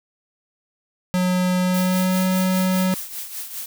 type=tone with pitch glide; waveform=square; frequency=182.1 to 185.93 Hz; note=F#3 to F#3; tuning=-27 to +9 cents; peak=-18 dBFS; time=1.14-2.94 s; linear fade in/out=0 ms; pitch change=+36 cents; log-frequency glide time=1.6-2.2 s
type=noise with tremolo; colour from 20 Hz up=blue; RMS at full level=-29 dBFS; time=1.74-3.66 s; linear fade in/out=2 ms; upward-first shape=triangle; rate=5 Hz; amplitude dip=70%
effects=none